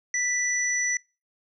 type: tone pair together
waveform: sine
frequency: 1975.5 / 5920 Hz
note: B6 / F#8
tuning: 0 / 0 cents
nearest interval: octave + perfect fifth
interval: 1900 cents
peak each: -26 dBFS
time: 0.14-0.97 s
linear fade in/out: 2 ms
effects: noise-tail reverb RT60 0.3 s tail -25 dB re dry